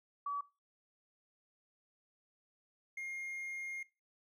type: tone pair in turn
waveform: sine / triangle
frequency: 1143 / 2130 Hz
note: D6 / C7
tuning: -47 / +30 cents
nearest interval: major seventh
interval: 1077 cents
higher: second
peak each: -35 / -38 dBFS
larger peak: first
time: 0.26-0.41 / 2.97-3.83 s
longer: second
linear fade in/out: 5 ms
effects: noise-tail reverb RT60 0.3 s tail -21 dB re dry